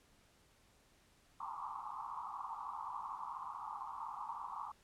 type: band-pass noise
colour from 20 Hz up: white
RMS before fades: -45 dBFS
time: 1.4-4.72 s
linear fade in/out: 5 ms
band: 820 to 1200 Hz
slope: 96 dB/octave
effects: pink hiss -69 dBFS RMS until 4.83 s + low-pass 11000 Hz 12 dB/octave